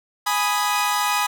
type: chord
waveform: sawtooth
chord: G# minor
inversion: none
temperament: equal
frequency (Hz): 830.6 / 987.8 / 1244.5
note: G#5 / B5 / D#6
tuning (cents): 0 / 0 / 0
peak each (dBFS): -20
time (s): 0.26-1.27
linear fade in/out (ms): 10
effects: none